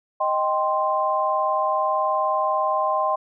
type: chord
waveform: sine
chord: C minor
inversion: first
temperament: equal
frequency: 622.3 / 784 / 1046.5 Hz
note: Eb5 / G5 / C6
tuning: 0 / 0 / 0 cents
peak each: -24 / -25 / -22 dBFS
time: 0.2-3.16 s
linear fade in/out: 10 ms
effects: none